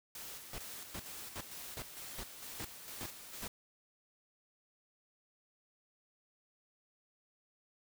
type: noise with tremolo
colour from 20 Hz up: white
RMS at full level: -47 dBFS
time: 0.15-3.48 s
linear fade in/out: 2 ms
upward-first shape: square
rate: 2.2 Hz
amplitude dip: 40%
type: noise bursts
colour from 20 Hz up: pink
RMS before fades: -43 dBFS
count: 8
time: 0.53-3.474 s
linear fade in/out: 2 ms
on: 53 ms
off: 360 ms
effects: none